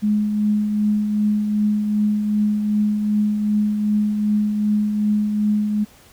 sine tone with tremolo, 210 Hz, G#3, 19 cents sharp, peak -14 dBFS, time 0.02-5.85 s, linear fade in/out 20 ms, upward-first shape triangle, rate 2.6 Hz, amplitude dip 45%, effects pink hiss -49 dBFS RMS until 6.12 s

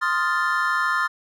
triangle chord, F dominant seventh, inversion second, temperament equal, 1046.5 / 1244.5 / 1396.9 / 1760 Hz, C6 / Eb6 / F6 / A6, 0 / 0 / 0 / 0 cents, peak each -24 / -24 / -23 / -23 dBFS, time 0.01-1.08 s, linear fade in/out 20 ms, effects none

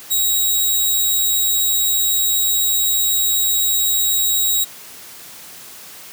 5% pulse tone, 3823 Hz, A#7, 43 cents sharp, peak -7 dBFS, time 0.1-4.65 s, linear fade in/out 20 ms, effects white hiss -38 dBFS RMS until 6.12 s + high-pass 80 Hz 12 dB/octave

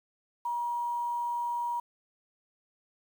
sine tone with quantisation, 954 Hz, A#5, 40 cents sharp, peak -29 dBFS, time 0.45-1.8 s, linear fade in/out 5 ms, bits 9, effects none

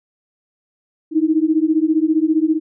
sine beating tone pair, 308 / 323 Hz, D#4 / E4, -17 / -35 cents, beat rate 15 Hz, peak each -16 dBFS, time 1.11-2.6 s, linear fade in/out 50 ms, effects none

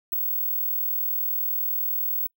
sine tone, 15730 Hz, B9, 8 cents flat, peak -23 dBFS, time 0.12-2.27 s, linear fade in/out 5 ms, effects noise-tail reverb RT60 0.1 s tail -24 dB re dry

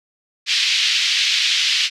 pink band-pass noise, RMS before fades -18 dBFS, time 0.46-1.9 s, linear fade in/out 50 ms, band 2500 to 4900 Hz, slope 24 dB/octave, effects none

